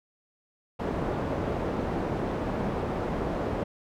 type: low-pass noise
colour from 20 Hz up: white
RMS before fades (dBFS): -30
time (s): 0.79-3.64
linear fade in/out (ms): 10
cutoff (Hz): 570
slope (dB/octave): 12
effects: none